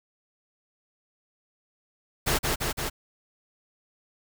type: noise with echo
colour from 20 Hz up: pink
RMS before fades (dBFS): -24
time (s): 2.26-2.39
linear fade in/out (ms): 20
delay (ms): 170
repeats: 3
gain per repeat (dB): -2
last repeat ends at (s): 2.9
effects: none